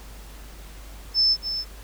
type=tone with echo; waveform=sine; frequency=5270 Hz; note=E8; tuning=1 cent flat; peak=-16 dBFS; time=1.14-1.37 s; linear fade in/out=50 ms; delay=280 ms; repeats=1; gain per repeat=-9 dB; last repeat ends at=1.65 s; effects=added 50 Hz sine -40 dBFS peak until 1.83 s + pink hiss -47 dBFS RMS until 1.83 s